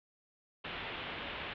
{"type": "low-pass noise", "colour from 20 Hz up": "white", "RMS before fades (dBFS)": -42, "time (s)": [0.64, 1.54], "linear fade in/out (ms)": 10, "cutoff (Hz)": 3400, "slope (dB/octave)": 48, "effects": []}